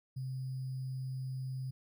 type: tone with sample-and-hold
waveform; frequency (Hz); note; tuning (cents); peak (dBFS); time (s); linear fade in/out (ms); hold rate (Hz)
sine; 130.81; C3; 0; -36; 0.16-1.71; 10; 4900
effects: none